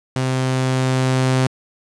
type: tone with level ramp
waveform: sawtooth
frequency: 130 Hz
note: C3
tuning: 11 cents flat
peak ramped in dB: -14 to -10 dBFS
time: 0.16-1.47 s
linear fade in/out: 2 ms
effects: resampled to 22050 Hz + 7-bit